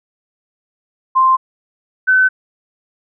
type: tone pair in turn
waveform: sine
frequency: 1046.5 / 1517.7 Hz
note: C6 / F#6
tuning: 0 / +44 cents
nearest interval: tritone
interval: 644 cents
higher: second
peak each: -8 dBFS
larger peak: neither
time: 1.15-1.37 / 2.07-2.29 s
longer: neither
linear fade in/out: 20 ms
effects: none